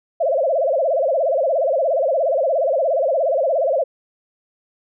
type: tone with vibrato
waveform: sine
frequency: 595 Hz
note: D5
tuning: 22 cents sharp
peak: -15 dBFS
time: 0.2-3.84 s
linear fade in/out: 10 ms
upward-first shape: sine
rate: 17 Hz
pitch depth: 240 cents each way
effects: none